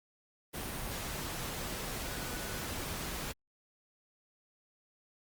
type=tone in noise; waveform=sine; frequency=1480 Hz; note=F#6; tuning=in tune; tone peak=-50 dBFS; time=2.03-2.67 s; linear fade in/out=20 ms; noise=pink; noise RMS=-39 dBFS; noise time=0.53-3.33 s; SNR=-14 dB; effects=Opus 32 kbps